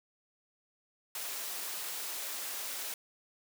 white high-pass noise, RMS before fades -39 dBFS, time 1.15-2.94 s, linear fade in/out 2 ms, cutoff 400 Hz, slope 12 dB/octave, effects none

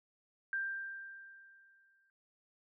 sine tone with exponential decay, 1582 Hz, G6, 15 cents sharp, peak -32 dBFS, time 0.53-2.1 s, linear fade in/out 1 ms, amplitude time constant 340 ms, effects none

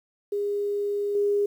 sine tone with level steps, 407.9 Hz, G#4, 31 cents flat, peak -24 / -20 dBFS, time 0.32-1.46 s, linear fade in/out 5 ms, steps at 1.15 s, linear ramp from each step 2 ms, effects 9-bit

